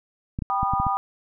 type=clicks; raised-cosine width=5 ms; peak=-15 dBFS; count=6; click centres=0.389 / 0.422 / 0.631 / 0.736 / 0.8 / 0.867 s
type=chord; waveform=sine; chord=G augmented; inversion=none; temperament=just; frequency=784 / 980 / 1225 Hz; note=G5 / B5 / D#6; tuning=0 / -14 / -27 cents; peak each=-25 / -27 / -25 dBFS; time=0.5-0.97 s; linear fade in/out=0 ms
effects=none